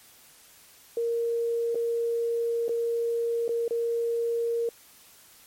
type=tone with dropouts; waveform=sine; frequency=466.2 Hz; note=A#4; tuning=in tune; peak=-24 dBFS; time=0.97-4.69 s; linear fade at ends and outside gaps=2 ms; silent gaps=1.747-1.754 / 2.682-2.692 / 3.48-3.491 / 3.68-3.708 s; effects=white hiss -54 dBFS RMS until 5.46 s + MP3 64 kbps